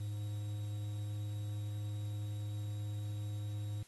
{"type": "tone with quantisation", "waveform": "triangle", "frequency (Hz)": 103.83, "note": "G#2", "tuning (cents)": 0, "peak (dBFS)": -35, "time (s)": [0, 3.83], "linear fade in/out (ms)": 5, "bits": 10, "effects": ["white hiss -63 dBFS RMS until 3.87 s", "AAC 32 kbps"]}